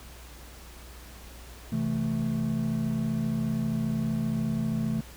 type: chord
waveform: triangle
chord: A minor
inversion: first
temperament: just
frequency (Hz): 132 / 165 / 220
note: C3 / E3 / A3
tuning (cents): +16 / +2 / 0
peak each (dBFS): -30 / -30 / -26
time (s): 1.72-5.01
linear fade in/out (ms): 5
effects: added 60 Hz sine -46 dBFS peak until 5.16 s + pink hiss -49 dBFS RMS until 5.16 s